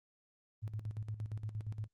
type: tone with tremolo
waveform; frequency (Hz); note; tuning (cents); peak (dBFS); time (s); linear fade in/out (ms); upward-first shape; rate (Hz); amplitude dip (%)
sine; 107; A2; -48; -36; 0.62-1.88; 20; square; 8.6; 70
effects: Opus 32 kbps